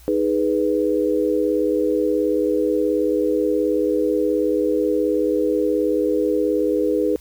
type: chord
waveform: sine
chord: G# minor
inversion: second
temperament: equal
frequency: 311.1 / 415.3 / 493.9 Hz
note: D#4 / G#4 / B4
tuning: 0 / 0 / 0 cents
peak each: -21 dBFS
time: 0.08-7.16 s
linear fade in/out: 0 ms
effects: added 60 Hz sine -44 dBFS peak until 7.2 s + white hiss -51 dBFS RMS until 7.2 s